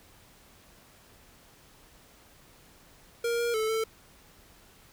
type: tone with pitch steps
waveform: square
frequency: 469.2 / 472.4 / 437 / 444.6 Hz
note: A#4 / A#4 / A4 / A4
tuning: +11 / +23 / -12 / +18 cents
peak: -27 dBFS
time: 3.24-3.84 s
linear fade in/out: 5 ms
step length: 150 ms
effects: pink hiss -57 dBFS RMS until 4.92 s